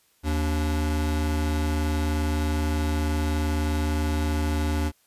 square tone pair together, 77.33 / 291.3 Hz, D#2 / D4, -10 / -14 cents, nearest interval octave + major seventh, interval 2296 cents, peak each -24 / -31 dBFS, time 0.23-4.92 s, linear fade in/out 50 ms, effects white hiss -64 dBFS RMS until 5.06 s + resampled to 32000 Hz

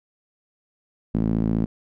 sawtooth tone with band-pass filter, 55 Hz, A1, in tune, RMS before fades -22 dBFS, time 1.14-1.66 s, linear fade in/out 10 ms, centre 220 Hz, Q 2.3, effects none

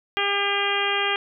harmonic tone, 401.9 Hz, G4, 43 cents sharp, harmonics 1 / 2 / 3 / 4 / 5 / 6 / 7 / 8, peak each -29 / -29 / -29 / -29 / -29 / -29 / -29 / -29 dBFS, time 0.17-1.16 s, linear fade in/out 0 ms, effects none

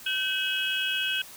sine tone cluster, 1538 / 2563 / 2928 / 3280 Hz, G6 / E7 / F#7 / G#7, -33 / -49 / -19 / -22 cents, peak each -31 dBFS, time 0.06-1.22 s, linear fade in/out 5 ms, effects white hiss -46 dBFS RMS until 1.36 s

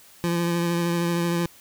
25% pulse tone with vibrato, 171.3 Hz, F3, 33 cents flat, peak -18 dBFS, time 0.24-1.46 s, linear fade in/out 0 ms, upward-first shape triangle, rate 13 Hz, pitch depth 23 cents each way, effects white hiss -51 dBFS RMS until 1.6 s

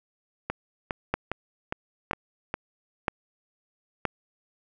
two click trains, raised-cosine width 0.5 ms, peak -13 / -9 dBFS, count 6 / 4, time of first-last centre 0.5-2.541 / 1.14-4.053 s, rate 2.45 / 1.03 Hz, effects none

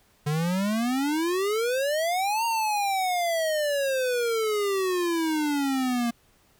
square exponential two-way sweep, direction up then down, 145.4 to 932.3 to 232.3 Hz, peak -24 dBFS, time 0.26-6.11 s, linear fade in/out 10 ms, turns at 2.45 s, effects pink hiss -62 dBFS RMS until 6.59 s

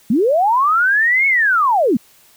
sine linear two-way sweep, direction up then down, 193.9 to 2220 to 193.9 Hz, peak -11 dBFS, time 0.1-1.97 s, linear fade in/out 5 ms, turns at 1.27 s, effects white hiss -50 dBFS RMS until 2.36 s

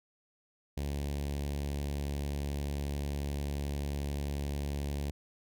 sawtooth tone with notch filter, 71.3 Hz, C#2, 49 cents sharp, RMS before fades -35 dBFS, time 0.77-5.11 s, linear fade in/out 5 ms, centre 1300 Hz, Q 0.9, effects none

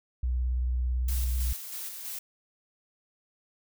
sine tone with vibrato, 62 Hz, B1, 7 cents sharp, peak -25 dBFS, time 0.23-1.53 s, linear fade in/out 5 ms, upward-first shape triangle, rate 18 Hz, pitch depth 49 cents each way
blue noise with tremolo, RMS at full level -37 dBFS, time 1.08-2.19 s, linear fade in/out 5 ms, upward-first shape square, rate 3.1 Hz, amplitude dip 35%
effects none

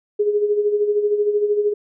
sine tone with tremolo, 415.3 Hz, G#4, in tune, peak -13 dBFS, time 0.19-1.74 s, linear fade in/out 10 ms, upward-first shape sine, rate 13 Hz, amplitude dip 60%, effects none

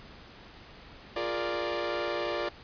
sawtooth chord, Bb dominant seventh, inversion second, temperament equal with one note detuned, 349.2 / 412.2 / 466.2 / 587.3 Hz, F4 / Ab4 / Bb4 / D5, 0 / -13 / 0 / 0 cents, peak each -31 / -35 / -33 / -29 dBFS, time 1.16-2.49 s, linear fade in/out 5 ms, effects pink hiss -50 dBFS RMS until 2.63 s + resampled to 11025 Hz

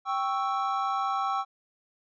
triangle chord, C# diminished, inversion second, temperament equal, 784 / 1108.7 / 1318.5 Hz, G5 / C#6 / E6, 0 / 0 / 0 cents, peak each -28 / -29 / -29 dBFS, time 0.05-1.45 s, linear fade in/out 50 ms, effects resampled to 16000 Hz

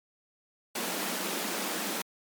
pink high-pass noise, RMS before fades -33 dBFS, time 0.75-2.02 s, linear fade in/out 5 ms, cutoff 180 Hz, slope 96 dB/octave, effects MP3 96 kbps

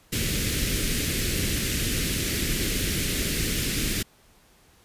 pink band-stop noise, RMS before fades -26 dBFS, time 0.12-4.03 s, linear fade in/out 10 ms, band 430 to 1800 Hz, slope 24 dB/octave, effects pink hiss -58 dBFS RMS until 4.84 s + resampled to 32000 Hz

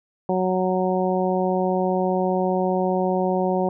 harmonic tone, 185 Hz, F#3, in tune, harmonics 1 / 2 / 3 / 4 / 5, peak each -24 / -24 / -25 / -26 / -30 dBFS, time 0.29-3.69 s, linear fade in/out 2 ms, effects none

